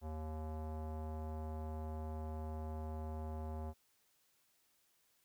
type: tone with low-pass filter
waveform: square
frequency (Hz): 78.2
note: D#2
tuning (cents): +9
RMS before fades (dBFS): -43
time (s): 0.01-3.74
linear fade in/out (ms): 50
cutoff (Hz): 810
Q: 2.3
effects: white hiss -75 dBFS RMS until 5.24 s